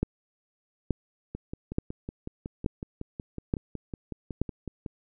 two click trains, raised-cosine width 3 ms, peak -12 / -22 dBFS, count 6 / 20, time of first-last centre 0.03-4.416 / 1.35-4.862 s, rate 1.14 / 5.41 Hz, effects none

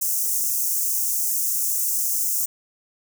white high-pass noise, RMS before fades -23 dBFS, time 0.01-2.46 s, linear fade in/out 10 ms, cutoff 5900 Hz, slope 48 dB/octave, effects none

